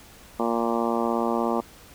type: harmonic tone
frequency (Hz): 116.54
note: A#2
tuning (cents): 0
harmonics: 2 / 3 / 4 / 5 / 6 / 7 / 8 / 9 / 10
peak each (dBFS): -27 / -29 / -30 / -31 / -32 / -32 / -33 / -34 / -34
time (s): 0.39-1.61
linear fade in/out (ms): 10
effects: pink hiss -49 dBFS RMS until 1.94 s